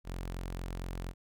sawtooth tone, 44.31 Hz, F1, 26 cents sharp, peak -33 dBFS, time 0.04-1.14 s, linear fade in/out 50 ms, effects none

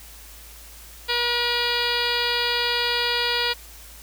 harmonic tone, 480 Hz, B4, 49 cents flat, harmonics 1 / 2 / 3 / 4 / 5 / 6 / 7 / 8 / 9 / 10, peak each -30 / -30 / -30 / -30 / -30 / -30 / -30 / -30 / -30 / -30 dBFS, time 1.08-3.54 s, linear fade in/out 20 ms, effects added 55 Hz sine -45 dBFS peak until 4.02 s + white hiss -45 dBFS RMS until 4.02 s

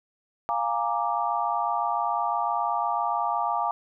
sine chord, Bb dominant seventh, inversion second, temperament equal with one note detuned, 698.5 / 826.3 / 932.3 / 1174.7 Hz, F5 / Ab5 / Bb5 / D6, 0 / -9 / 0 / 0 cents, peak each -29 dBFS, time 0.49-3.71 s, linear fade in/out 0 ms, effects none

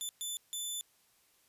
15% pulse tone bursts at uneven times, 3515 Hz, A7, 2 cents flat, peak -29 dBFS, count 3, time 0.01-0.09 / 0.21-0.37 / 0.53-0.81 s, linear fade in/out 0 ms, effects white hiss -69 dBFS RMS until 1.48 s + resampled to 32000 Hz

